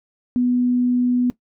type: tone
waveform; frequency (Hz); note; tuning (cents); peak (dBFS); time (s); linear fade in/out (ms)
sine; 246.9; B3; 0; -15; 0.36-1.3; 0
effects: noise-tail reverb RT60 0.1 s tail -17 dB re dry